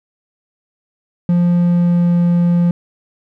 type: tone with pitch glide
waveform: triangle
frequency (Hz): 174.61 to 173.5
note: F3 to F3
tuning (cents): 0 to -11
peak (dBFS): -8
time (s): 1.29-2.71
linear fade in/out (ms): 2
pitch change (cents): -11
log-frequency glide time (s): 1.55-2.18
effects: none